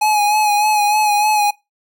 square tone with vibrato, 840 Hz, G#5, 19 cents sharp, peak -13 dBFS, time 0.01-1.51 s, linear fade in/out 10 ms, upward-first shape sine, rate 3.3 Hz, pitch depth 35 cents each way, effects noise-tail reverb RT60 0.2 s tail -21 dB re dry

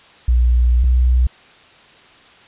sine tone pair in turn, 60.4 / 62.13 Hz, B1 / B1, -38 / +11 cents, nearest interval unison, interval 49 cents, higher second, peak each -10 dBFS, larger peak neither, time 0.28-0.84 / 0.84-1.27 s, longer first, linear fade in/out 5 ms, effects white hiss -46 dBFS RMS until 2.47 s + resampled to 8000 Hz

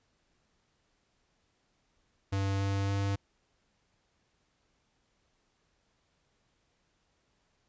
square tone with pitch steps, 98 / 98.62 / 99.25 Hz, G2 / G2 / G2, 0 / +11 / +22 cents, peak -29 dBFS, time 2.32-3.16 s, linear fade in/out 10 ms, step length 280 ms, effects pink hiss -74 dBFS RMS until 7.68 s + resampled to 16000 Hz

